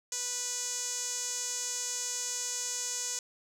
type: tone with band-pass filter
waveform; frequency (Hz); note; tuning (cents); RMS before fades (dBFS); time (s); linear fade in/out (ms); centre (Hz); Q
sawtooth; 492.3; B4; -6; -35; 0.12-3.19; 2; 6700; 5
effects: none